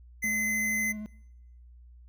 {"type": "tone", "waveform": "square", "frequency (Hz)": 2047, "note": "C7", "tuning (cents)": -38, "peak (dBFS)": -27, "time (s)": [0.22, 0.93], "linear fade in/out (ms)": 20}
{"type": "tone with vibrato", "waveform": "triangle", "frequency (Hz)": 212.3, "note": "G#3", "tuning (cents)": 38, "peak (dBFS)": -33, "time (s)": [0.24, 1.06], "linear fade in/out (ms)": 0, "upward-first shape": "square", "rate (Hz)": 13, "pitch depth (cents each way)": 14}
{"effects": ["noise-tail reverb RT60 0.9 s tail -24 dB re dry", "added 60 Hz sine -49 dBFS peak until 2.08 s"]}